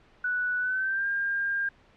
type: tone with pitch glide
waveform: sine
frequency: 1480 to 1604.7 Hz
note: F#6 to G6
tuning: 0 to +40 cents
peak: -25 dBFS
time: 0.24-1.69 s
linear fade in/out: 5 ms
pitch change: +140 cents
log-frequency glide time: 0.59-1.07 s
effects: pink hiss -59 dBFS RMS until 1.96 s + low-pass 3000 Hz 12 dB/octave